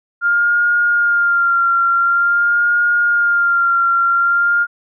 sine tone with vibrato, 1400 Hz, F6, 4 cents sharp, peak -11 dBFS, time 0.21-4.67 s, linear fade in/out 50 ms, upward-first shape sine, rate 0.47 Hz, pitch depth 30 cents each way, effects none

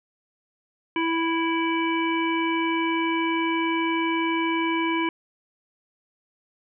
harmonic tone, 329.6 Hz, E4, in tune, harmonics 1 / 3 / 5 / 7 / 9, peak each -24 / -27 / -35 / -29 / -35 dBFS, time 0.96-5.09 s, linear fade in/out 2 ms, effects none

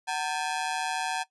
sawtooth ring-modulated tone, 830 Hz, G#5, 1 cent flat, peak -21 dBFS, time 0.07-1.24 s, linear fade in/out 20 ms, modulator 76.9 Hz, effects noise-tail reverb RT60 0.1 s tail -17 dB re dry + resampled to 24000 Hz

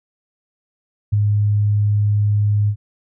sine tone with ADSR envelope, 103.83 Hz, G#2, in tune, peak -10 dBFS, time 1.12-2.76 s, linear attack 16 ms, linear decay 8 ms, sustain -3 dB, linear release 74 ms, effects none

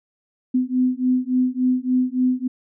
sine beating tone pair, 252 / 255.5 Hz, B3 / C4, +35 / -41 cents, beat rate 3.5 Hz, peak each -20 dBFS, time 0.54-2.48 s, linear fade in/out 10 ms, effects none

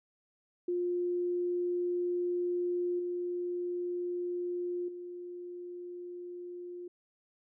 sine tone with level steps, 353.6 Hz, F4, 22 cents sharp, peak -29 / -32 / -40 dBFS, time 0.68-6.88 s, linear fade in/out 5 ms, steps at 2.99 / 4.88 s, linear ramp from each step 5 ms, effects none

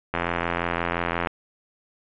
click train, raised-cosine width 0.5 ms, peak -9 dBFS, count 98, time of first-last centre 0.14-1.272 s, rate 85.7 Hz, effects resampled to 8000 Hz + 7-bit

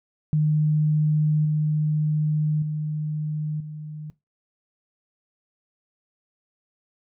sine tone with level steps, 152.5 Hz, D#3, 34 cents flat, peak -17 / -19 / -24 / -32 dBFS, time 0.33-4.1 s, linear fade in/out 0 ms, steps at 1.45 / 2.62 / 3.6 s, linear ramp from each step 5 ms, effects noise-tail reverb RT60 0.2 s tail -18 dB re dry

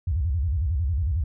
sine tone with vibrato, 75.6 Hz, D#2, 49 cents flat, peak -21 dBFS, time 0.07-1.24 s, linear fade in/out 5 ms, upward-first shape square, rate 11 Hz, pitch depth 260 cents each way, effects none

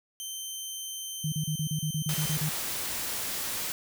15% pulse tone, 3107 Hz, G7, 16 cents flat, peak -28 dBFS, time 0.2-2.36 s, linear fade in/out 0 ms
sine tone bursts, 153.8 Hz, D#3, 20 cents flat, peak -27 dBFS, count 11, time 1.24-2.493 s, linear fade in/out 5 ms, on 83 ms, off 34 ms
white noise, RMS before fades -33 dBFS, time 2.09-3.72 s, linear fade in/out 0 ms
effects none

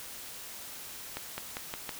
accelerating click train, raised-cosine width 0.3 ms, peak -19 dBFS, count 5, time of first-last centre 1.17-1.892 s, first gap 210 ms, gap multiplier 0.9, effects white hiss -44 dBFS RMS until 1.99 s

